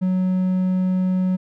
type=tone; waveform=triangle; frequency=185 Hz; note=F#3; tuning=in tune; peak=-15 dBFS; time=0.01-1.37 s; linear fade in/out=20 ms; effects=none